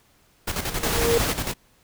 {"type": "noise with tremolo", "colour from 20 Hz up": "pink", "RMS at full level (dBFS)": -26, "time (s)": [0.47, 1.54], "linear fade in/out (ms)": 10, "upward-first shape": "square", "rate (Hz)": 11, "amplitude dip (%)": 60}
{"type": "tone with exponential growth", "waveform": "sine", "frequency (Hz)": 466.2, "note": "A#4", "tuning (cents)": 0, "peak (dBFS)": -15, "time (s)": [0.58, 1.18], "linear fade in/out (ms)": 5, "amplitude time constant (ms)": 130}
{"type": "noise", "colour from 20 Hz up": "pink", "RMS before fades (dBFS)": -25, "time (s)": [0.83, 1.32], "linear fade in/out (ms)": 2}
{"effects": ["pink hiss -60 dBFS RMS until 1.83 s"]}